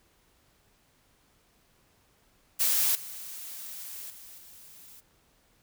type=noise with level steps; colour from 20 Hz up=blue; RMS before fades=-25 / -41 / -48 / -51 dBFS; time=2.59-5.01 s; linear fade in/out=20 ms; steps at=2.95 / 4.1 / 4.38 s; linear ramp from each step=2 ms; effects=pink hiss -66 dBFS RMS until 5.62 s